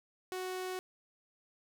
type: tone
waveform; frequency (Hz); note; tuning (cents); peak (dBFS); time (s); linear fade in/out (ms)
sawtooth; 370; F#4; 0; -33; 0.32-0.79; 0
effects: none